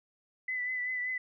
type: tone with vibrato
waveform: sine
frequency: 2000 Hz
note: B6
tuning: 21 cents sharp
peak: -31 dBFS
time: 0.48-1.18 s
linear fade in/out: 5 ms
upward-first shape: triangle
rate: 5.2 Hz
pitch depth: 34 cents each way
effects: none